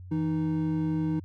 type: tone pair together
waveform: triangle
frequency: 162.61 / 310 Hz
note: E3 / D#4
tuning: -23 / -6 cents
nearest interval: major seventh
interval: 1117 cents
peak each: -26 dBFS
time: 0.11-1.2 s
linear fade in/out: 10 ms
effects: added 91 Hz sine -41 dBFS peak until 1.24 s